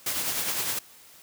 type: noise with tremolo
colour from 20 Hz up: white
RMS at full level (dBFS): -27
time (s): 0.06-0.79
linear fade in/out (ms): 5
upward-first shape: triangle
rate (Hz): 9.8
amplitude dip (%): 45
effects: white hiss -52 dBFS RMS until 1.22 s + high-pass 80 Hz 12 dB/octave